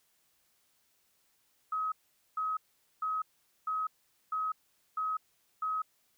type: tone bursts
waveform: sine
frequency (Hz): 1272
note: D#6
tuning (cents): +38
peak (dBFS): -30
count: 7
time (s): 1.72-5.82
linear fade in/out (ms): 5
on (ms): 200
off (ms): 450
effects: white hiss -72 dBFS RMS until 6.17 s